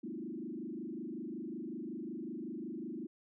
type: tone with frequency modulation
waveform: sine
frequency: 277.2 Hz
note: C#4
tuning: in tune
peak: -39 dBFS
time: 0.03-3.07 s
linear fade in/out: 10 ms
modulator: 25.4 Hz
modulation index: 2.9
effects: none